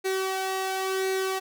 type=tone with flanger; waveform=sawtooth; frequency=380.7 Hz; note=F#4; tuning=49 cents sharp; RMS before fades=-28 dBFS; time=0.04-1.4 s; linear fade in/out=20 ms; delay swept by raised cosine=0.47 to 1.57 ms; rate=0.95 Hz; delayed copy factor=+0.5; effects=none